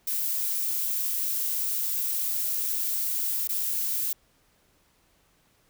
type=noise with dropouts; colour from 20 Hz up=violet; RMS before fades=-28 dBFS; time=0.07-4.13 s; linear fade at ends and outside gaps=5 ms; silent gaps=3.475-3.49 s; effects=pink hiss -65 dBFS RMS until 5.69 s